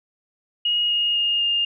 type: tone with pitch steps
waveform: sine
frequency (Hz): 2879 / 2859 / 2839 / 2820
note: F#7 / F7 / F7 / F7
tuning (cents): -48 / +40 / +28 / +16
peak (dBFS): -18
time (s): 0.65-1.65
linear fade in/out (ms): 5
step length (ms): 250
effects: none